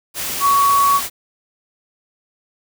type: tone in noise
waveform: sine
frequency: 1121 Hz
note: C#6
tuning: 19 cents sharp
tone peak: -11 dBFS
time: 0.4-1.01 s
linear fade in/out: 50 ms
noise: white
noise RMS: -24 dBFS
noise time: 0.14-1.1 s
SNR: +10 dB
effects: none